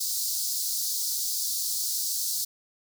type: high-pass noise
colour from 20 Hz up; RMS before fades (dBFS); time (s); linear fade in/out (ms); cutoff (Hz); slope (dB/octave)
pink; -29; 0-2.45; 10; 4300; 48
effects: none